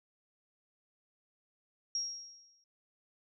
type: tone with exponential decay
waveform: sine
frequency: 5600 Hz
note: F8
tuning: 4 cents sharp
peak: -30 dBFS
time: 1.95-2.64 s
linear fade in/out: 2 ms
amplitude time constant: 150 ms
effects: none